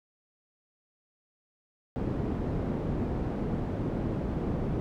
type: low-pass noise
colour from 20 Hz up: white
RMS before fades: -31 dBFS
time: 1.96-4.8 s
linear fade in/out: 0 ms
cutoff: 300 Hz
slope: 12 dB/octave
effects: none